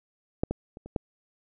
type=clicks; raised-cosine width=2 ms; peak=-11 / -15 / -29 / -29 / -13 dBFS; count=5; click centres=0.435 / 0.51 / 0.771 / 0.86 / 0.962 s; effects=none